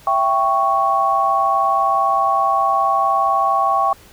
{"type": "chord", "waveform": "sine", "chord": "C# diminished", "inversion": "first", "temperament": "equal with one note detuned", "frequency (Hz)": [664.6, 784, 1108.7], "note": ["E5", "G5", "C#6"], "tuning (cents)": [14, 0, 0], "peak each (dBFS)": [-22, -18, -16], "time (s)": [0.07, 3.93], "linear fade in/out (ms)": 2, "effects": ["pink hiss -46 dBFS RMS until 4.12 s"]}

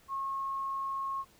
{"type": "tone", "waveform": "sine", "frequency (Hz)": 1086, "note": "C#6", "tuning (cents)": -36, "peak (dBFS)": -32, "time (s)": [0.08, 1.25], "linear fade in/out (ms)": 50, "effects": ["pink hiss -62 dBFS RMS until 1.39 s"]}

